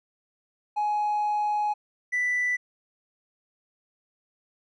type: tone pair in turn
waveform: triangle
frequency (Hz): 838 / 1979.9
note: G#5 / B6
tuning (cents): +15 / +4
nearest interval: octave + minor third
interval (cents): 1489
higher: second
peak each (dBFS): -20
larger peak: neither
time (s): 0.76-1.74 / 2.12-2.57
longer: first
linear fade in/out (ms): 20
effects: tanh soft clip ceiling -19 dBFS + resampled to 24000 Hz